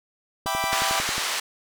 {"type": "chord", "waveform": "sawtooth", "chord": "E minor seventh", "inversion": "none", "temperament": "equal", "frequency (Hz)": [659.3, 784, 987.8, 1174.7], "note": ["E5", "G5", "B5", "D6"], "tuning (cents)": [0, 0, 0, 0], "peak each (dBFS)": [-28, -25, -25, -26], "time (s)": [0.46, 1], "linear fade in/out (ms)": 5}
{"type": "click train", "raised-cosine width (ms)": 2, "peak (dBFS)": -20, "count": 9, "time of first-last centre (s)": [0.46, 1.181], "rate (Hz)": 11.1}
{"type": "band-pass noise", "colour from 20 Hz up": "pink", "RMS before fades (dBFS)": -27, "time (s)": [0.72, 1.4], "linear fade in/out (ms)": 5, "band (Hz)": [1100, 8200], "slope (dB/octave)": 12}
{"effects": []}